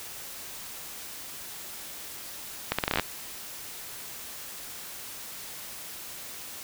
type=accelerating click train; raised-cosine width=0.3 ms; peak=-8 dBFS; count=10; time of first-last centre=2.72-2.997 s; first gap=66 ms; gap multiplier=0.79; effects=white hiss -41 dBFS RMS until 6.63 s